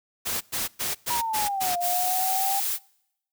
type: noise bursts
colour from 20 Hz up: white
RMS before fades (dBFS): -28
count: 6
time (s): 0.25-1.76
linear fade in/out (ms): 20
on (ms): 160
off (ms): 110
type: linear two-way sweep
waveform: sine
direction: down then up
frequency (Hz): 970 to 698.5 to 792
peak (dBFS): -25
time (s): 1.1-2.6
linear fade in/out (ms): 5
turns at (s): 1.77
type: noise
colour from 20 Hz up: blue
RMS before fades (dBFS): -27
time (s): 1.8-2.79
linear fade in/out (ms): 50
effects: noise-tail reverb RT60 0.8 s tail -25 dB re dry